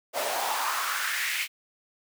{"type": "noise with high-pass filter sweep", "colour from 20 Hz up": "pink", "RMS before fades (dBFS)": -29, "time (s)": [0.13, 1.48], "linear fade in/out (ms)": 50, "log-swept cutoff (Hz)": [560, 2400], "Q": 3.6, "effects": []}